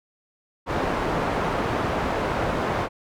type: low-pass noise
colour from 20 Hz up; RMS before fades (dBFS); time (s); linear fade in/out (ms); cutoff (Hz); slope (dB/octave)
white; -25; 0.66-2.89; 50; 960; 12
effects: none